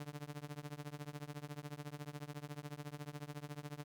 sawtooth tone with tremolo, 146.83 Hz, D3, in tune, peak -37 dBFS, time 0-3.84 s, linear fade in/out 2 ms, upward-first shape triangle, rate 14 Hz, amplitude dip 100%, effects none

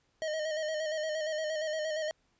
square tone with vibrato, 622.3 Hz, D#5, in tune, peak -32 dBFS, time 0.22-2.11 s, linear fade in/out 0 ms, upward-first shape square, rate 8.6 Hz, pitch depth 37 cents each way, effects pink hiss -73 dBFS RMS until 2.39 s + resampled to 16000 Hz

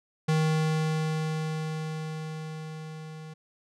square tone with level ramp, 157 Hz, D#3, 16 cents sharp, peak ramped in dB -22 to -41 dBFS, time 0.28-3.34 s, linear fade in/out 10 ms, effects low-pass 8000 Hz 12 dB/octave

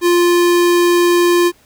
square tone, 349.2 Hz, F4, in tune, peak -10 dBFS, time 0.01-1.52 s, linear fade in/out 50 ms, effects pink hiss -51 dBFS RMS until 1.65 s

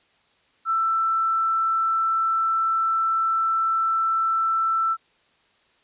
sine tone, 1331 Hz, E6, 16 cents sharp, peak -19 dBFS, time 0.65-4.97 s, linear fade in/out 50 ms, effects white hiss -62 dBFS RMS until 5.83 s + resampled to 8000 Hz

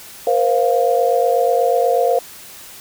sine chord, Bb suspended second, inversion none, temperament equal with one note detuned, 475.1 / 523.3 / 698.5 Hz, Bb4 / C5 / F5, +33 / 0 / 0 cents, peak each -17 dBFS, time 0.27-2.19 s, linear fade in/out 2 ms, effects white hiss -38 dBFS RMS until 2.8 s

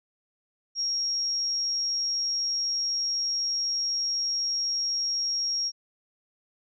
sine tone, 5588 Hz, F8, in tune, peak -25 dBFS, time 0.75-5.72 s, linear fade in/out 50 ms, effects none

